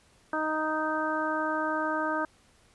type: harmonic tone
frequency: 311.1 Hz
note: D#4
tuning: in tune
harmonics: 1 / 2 / 3 / 4 / 5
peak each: -33 / -33 / -33 / -33 / -33 dBFS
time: 0.33-2.25 s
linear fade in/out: 2 ms
effects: pink hiss -62 dBFS RMS until 2.74 s + resampled to 24000 Hz